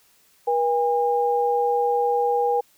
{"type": "tone pair together", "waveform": "sine", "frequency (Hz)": [480.9, 811], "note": ["B4", "G#5"], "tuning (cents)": [-46, -41], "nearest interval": "major sixth", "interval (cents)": 905, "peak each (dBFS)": -21, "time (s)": [0.47, 2.61], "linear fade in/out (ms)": 10, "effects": ["white hiss -59 dBFS RMS until 2.77 s"]}